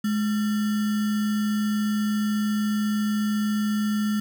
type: tone with sample-and-hold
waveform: sine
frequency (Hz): 210.9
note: G#3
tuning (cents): +27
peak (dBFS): -21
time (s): 0.04-4.2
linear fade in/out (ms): 5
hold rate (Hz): 1575
effects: none